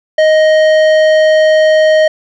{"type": "tone with tanh clipping", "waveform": "sine", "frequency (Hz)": 624, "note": "D#5", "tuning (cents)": 5, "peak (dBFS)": -7, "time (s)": [0.18, 2.08], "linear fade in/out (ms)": 5, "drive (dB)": 13, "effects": []}